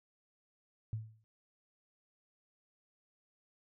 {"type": "tone with exponential decay", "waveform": "sine", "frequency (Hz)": 110, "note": "A2", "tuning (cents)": 0, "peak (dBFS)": -32, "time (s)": [0.93, 1.24], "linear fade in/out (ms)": 0, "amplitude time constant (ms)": 66, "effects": []}